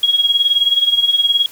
sine tone with tremolo, 3301 Hz, G#7, 11 cents flat, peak -8 dBFS, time 0.03-1.46 s, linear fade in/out 2 ms, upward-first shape sine, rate 19 Hz, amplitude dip 75%, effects white hiss -40 dBFS RMS until 1.51 s

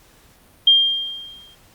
sine tone with exponential decay, 3200 Hz, G7, 35 cents sharp, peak -7 dBFS, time 0.67-1.55 s, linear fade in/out 5 ms, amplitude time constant 190 ms, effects pink hiss -52 dBFS RMS until 1.74 s + Opus 48 kbps

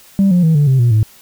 sine tone with pitch steps, 196 / 177.67 / 161.05 / 145.99 / 132.33 / 119.96 / 108.74 Hz, G3 / F3 / E3 / D3 / C3 / B2 / A2, 0 / +30 / -40 / -10 / +20 / -50 / -20 cents, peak -6 dBFS, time 0.19-1.03 s, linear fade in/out 0 ms, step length 120 ms, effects tanh soft clip ceiling -6 dBFS + white hiss -44 dBFS RMS until 1.21 s

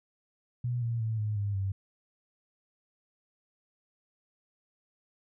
sine tone with pitch steps, 122 / 116.56 / 111.36 / 106.39 / 101.65 / 97.11 Hz, B2 / A#2 / A2 / G#2 / G#2 / G2, -21 / 0 / +21 / +42 / -37 / -16 cents, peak -28 dBFS, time 0.64-1.72 s, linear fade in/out 5 ms, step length 180 ms, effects none

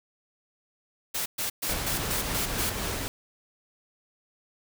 white noise bursts, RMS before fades -30 dBFS, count 7, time 1.14-2.7 s, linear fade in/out 10 ms, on 120 ms, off 120 ms
pink noise with tremolo, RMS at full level -30 dBFS, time 1.69-3.08 s, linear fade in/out 0 ms, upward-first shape triangle, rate 3.6 Hz, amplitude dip 30%
effects none

